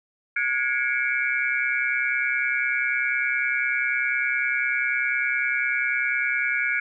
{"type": "tone cluster", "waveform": "sine", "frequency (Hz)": [1445, 1656, 2182, 2312], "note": ["F#6", "G#6", "C#7", "D7"], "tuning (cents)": [-41, -5, -28, -28], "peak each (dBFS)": -27, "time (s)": [0.36, 6.8], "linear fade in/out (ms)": 5, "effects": []}